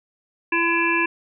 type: harmonic tone with a mistuned harmonic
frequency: 337.7 Hz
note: E4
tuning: 42 cents sharp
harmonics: 1 / 3 / 5 / 7 / 8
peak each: -24 / -24 / -24 / -24 / -24 dBFS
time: 0.52-1.06 s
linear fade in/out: 5 ms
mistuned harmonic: 8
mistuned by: -25 cents
effects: none